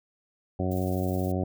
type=harmonic tone; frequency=92.5 Hz; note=F#2; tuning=in tune; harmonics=1 / 2 / 3 / 4 / 5 / 6 / 7 / 8; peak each=-29 / -31 / -33 / -34 / -41 / -36 / -39 / -38 dBFS; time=0.59-1.44 s; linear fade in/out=5 ms
type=noise with tremolo; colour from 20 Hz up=violet; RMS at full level=-44 dBFS; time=0.71-1.32 s; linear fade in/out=5 ms; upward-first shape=sine; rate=19 Hz; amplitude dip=45%
effects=none